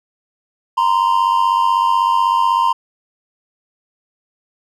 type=tone pair together; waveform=triangle; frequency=935.9 / 1032 Hz; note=A#5 / C6; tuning=+7 / -24 cents; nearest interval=major second; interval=169 cents; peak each=-13 dBFS; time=0.77-2.73 s; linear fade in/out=10 ms; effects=none